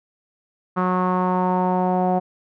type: tone with low-pass filter sweep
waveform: sawtooth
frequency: 182.8 Hz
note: F#3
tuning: 21 cents flat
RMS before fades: -20 dBFS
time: 0.76-2.2 s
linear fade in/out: 20 ms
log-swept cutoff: 1200 to 740 Hz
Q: 4.7
effects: none